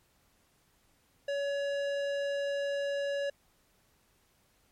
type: tone with tanh clipping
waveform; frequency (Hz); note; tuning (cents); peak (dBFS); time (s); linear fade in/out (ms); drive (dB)
sine; 564; C#5; +30; -32; 1.28-3.3; 5; 16
effects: pink hiss -69 dBFS RMS until 4.71 s + MP3 64 kbps